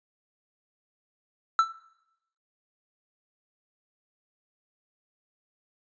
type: tone with exponential decay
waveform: triangle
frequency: 1328 Hz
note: E6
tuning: 12 cents sharp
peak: -12 dBFS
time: 1.59-1.73 s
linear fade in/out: 1 ms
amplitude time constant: 29 ms
effects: noise-tail reverb RT60 0.8 s tail -17 dB re dry + resampled to 16000 Hz